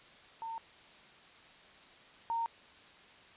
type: tone pair in turn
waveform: sine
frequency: 907 / 920.7 Hz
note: A#5 / A#5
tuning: -48 / -22 cents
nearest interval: unison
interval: 26 cents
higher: second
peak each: -38 / -31 dBFS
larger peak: second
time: 0.42-0.58 / 2.3-2.46 s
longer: neither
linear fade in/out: 0 ms
effects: white hiss -57 dBFS RMS until 3.36 s + resampled to 8000 Hz